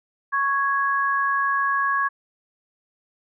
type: tone pair together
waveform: sine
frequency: 1108.7 / 1661.2 Hz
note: C#6 / G#6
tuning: 0 / 0 cents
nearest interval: perfect fifth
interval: 700 cents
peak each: -21 / -23 dBFS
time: 0.32-2.09 s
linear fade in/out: 20 ms
effects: none